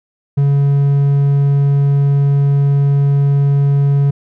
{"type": "tone", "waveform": "triangle", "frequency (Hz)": 140.8, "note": "C#3", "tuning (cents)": 27, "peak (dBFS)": -7, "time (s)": [0.37, 4.11], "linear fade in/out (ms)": 10, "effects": []}